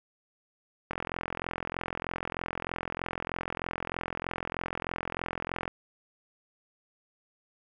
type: click train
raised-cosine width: 0.5 ms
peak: -17 dBFS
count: 207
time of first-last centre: 0.91-5.679 s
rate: 43.2 Hz
effects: none